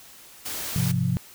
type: noise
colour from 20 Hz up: white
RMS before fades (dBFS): -32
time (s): 0.45-0.92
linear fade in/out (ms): 10
type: chord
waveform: sine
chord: F minor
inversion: first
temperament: equal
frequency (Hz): 103.83 / 130.81 / 174.61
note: Ab2 / C3 / F3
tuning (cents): 0 / 0 / 0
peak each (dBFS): -28 / -24 / -25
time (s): 0.76-1.17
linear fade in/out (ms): 0
effects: white hiss -48 dBFS RMS until 1.34 s